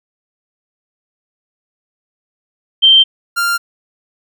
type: tone pair in turn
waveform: sine / 45% pulse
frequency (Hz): 3136 / 1392.1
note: G7 / F6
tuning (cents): 0 / -6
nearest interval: octave + major second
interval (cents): 1406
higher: first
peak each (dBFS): -4 / -13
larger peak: first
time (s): 2.82-3.04 / 3.36-3.58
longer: neither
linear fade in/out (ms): 20
effects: none